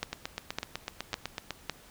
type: two click trains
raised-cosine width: 0.2 ms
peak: -16 / -13 dBFS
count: 12 / 4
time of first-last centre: 0.13-1.507 / 0.03-1.697 s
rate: 7.99 / 1.8 Hz
effects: pink hiss -55 dBFS RMS until 1.9 s